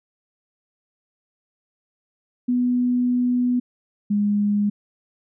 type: tone pair in turn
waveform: sine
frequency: 246.9 / 205.7 Hz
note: B3 / G#3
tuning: 0 / -16 cents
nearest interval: minor third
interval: 316 cents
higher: first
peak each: -17 dBFS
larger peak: neither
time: 2.48-3.6 / 4.1-4.7 s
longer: first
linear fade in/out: 10 ms
effects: none